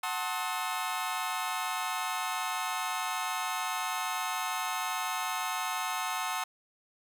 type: chord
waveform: sawtooth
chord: F# diminished seventh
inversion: none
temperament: just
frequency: 740 / 888 / 1065.6 / 1278.7 Hz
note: F#5 / A5 / C6 / Eb6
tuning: 0 / +16 / +31 / +47 cents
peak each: -33 dBFS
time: 0.03-6.44 s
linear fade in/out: 5 ms
effects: none